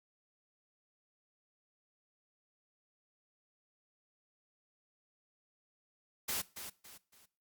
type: noise with echo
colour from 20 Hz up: white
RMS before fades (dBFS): -36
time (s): 6.28-6.42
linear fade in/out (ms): 10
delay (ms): 280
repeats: 3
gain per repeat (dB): -9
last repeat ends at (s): 7.26
effects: noise-tail reverb RT60 0.4 s tail -20 dB re dry + Opus 48 kbps